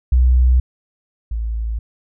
sine tone pair in turn, 62.5 / 55.8 Hz, B1 / A1, +21 / +25 cents, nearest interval major second, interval 196 cents, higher first, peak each -9 / -19 dBFS, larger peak first, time 0.12-0.6 / 1.31-1.79 s, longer neither, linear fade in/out 5 ms, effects none

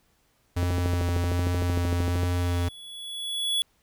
square tone with vibrato, 88 Hz, F2, 14 cents sharp, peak -24 dBFS, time 0.56-2.69 s, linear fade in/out 10 ms, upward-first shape sine, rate 1.3 Hz, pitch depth 13 cents each way
click train, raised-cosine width 2 ms, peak -17 dBFS, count 22, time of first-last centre 0.63-2.233 s, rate 13.1 Hz
square tone with exponential growth, 3389 Hz, G#7, 34 cents sharp, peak -22 dBFS, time 1.96-3.62 s, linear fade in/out 0 ms, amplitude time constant 360 ms
effects pink hiss -67 dBFS RMS until 3.82 s

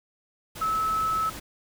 sine tone in noise, 1300 Hz, E6, 24 cents flat, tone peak -23 dBFS, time 0.61-1.3 s, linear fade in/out 10 ms, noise pink, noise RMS -39 dBFS, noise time 0.55-1.4 s, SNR +13 dB, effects none

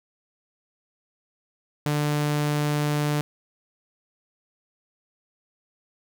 sawtooth tone, 148.1 Hz, D3, 15 cents sharp, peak -18 dBFS, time 1.86-3.21 s, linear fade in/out 0 ms, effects none

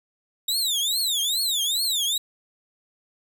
sawtooth tone with vibrato, 3729 Hz, A#7, in tune, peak -19 dBFS, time 0.48-2.18 s, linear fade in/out 5 ms, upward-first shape triangle, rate 2.4 Hz, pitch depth 290 cents each way, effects none

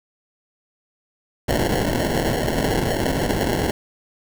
blue noise with sample-and-hold, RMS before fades -21 dBFS, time 1.48-3.71 s, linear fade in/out 5 ms, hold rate 1225 Hz, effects none

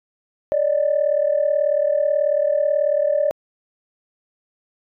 sine tone pair together, 569.7 / 608 Hz, C#5 / D#5, +47 / -40 cents, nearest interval minor second, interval 113 cents, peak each -18 dBFS, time 0.52-3.31 s, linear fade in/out 0 ms, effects tanh soft clip ceiling -9 dBFS

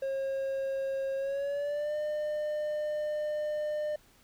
triangle tone with pitch glide, 540 to 602.6 Hz, C#5 to D5, -45 to +44 cents, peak -28 dBFS, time 0.02-3.96 s, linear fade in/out 5 ms, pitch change +189 cents, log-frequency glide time 1.16-1.95 s, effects pink hiss -62 dBFS RMS until 4.23 s

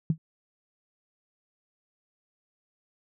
sine tone with exponential decay, 159 Hz, D#3, 38 cents sharp, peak -17 dBFS, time 0.1-0.18 s, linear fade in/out 2 ms, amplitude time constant 16 ms, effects none

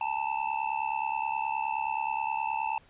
square tone with amplitude modulation, 884 Hz, A5, 8 cents sharp, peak -25 dBFS, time 0.01-2.78 s, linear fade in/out 2 ms, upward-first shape sine, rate 69.5 Hz, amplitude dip 90%, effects pink hiss -60 dBFS RMS until 2.89 s + resampled to 8000 Hz

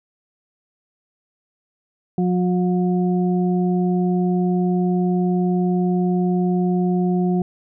harmonic tone, 180 Hz, F#3, 47 cents flat, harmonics 1 / 2 / 4, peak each -17 / -23 / -29 dBFS, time 2.18-7.42 s, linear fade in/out 2 ms, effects none

